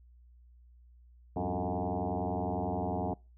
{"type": "tone with frequency modulation", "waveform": "sine", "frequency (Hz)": 263.2, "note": "C4", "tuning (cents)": 10, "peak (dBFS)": -30, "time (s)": [1.36, 3.14], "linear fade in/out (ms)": 5, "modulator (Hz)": 91, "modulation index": 6.4, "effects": ["noise-tail reverb RT60 0.3 s tail -26 dB re dry", "added 60 Hz sine -55 dBFS peak until 3.37 s"]}